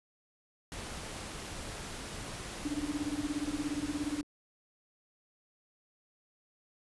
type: noise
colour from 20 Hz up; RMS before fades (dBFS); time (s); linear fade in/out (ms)
pink; -42; 0.72-4.21; 0
type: tone with tremolo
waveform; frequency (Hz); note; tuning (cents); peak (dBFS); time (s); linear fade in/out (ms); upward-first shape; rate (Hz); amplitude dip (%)
sine; 293.7; D4; 0; -29; 2.65-4.23; 0; sine; 17; 95
effects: resampled to 24000 Hz